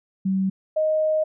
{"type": "tone pair in turn", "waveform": "sine", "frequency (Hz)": [191.2, 623], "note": ["G3", "D#5"], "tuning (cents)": [-43, 2], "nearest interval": "octave + minor sixth", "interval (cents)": 2045, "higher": "second", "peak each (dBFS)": [-19, -18], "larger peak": "second", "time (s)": [[0.25, 0.5], [0.76, 1.24]], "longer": "second", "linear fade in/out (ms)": 10, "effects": []}